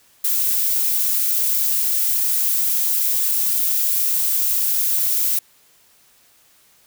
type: noise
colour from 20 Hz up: violet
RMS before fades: -19 dBFS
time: 0.24-5.39 s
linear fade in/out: 5 ms
effects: white hiss -55 dBFS RMS until 6.86 s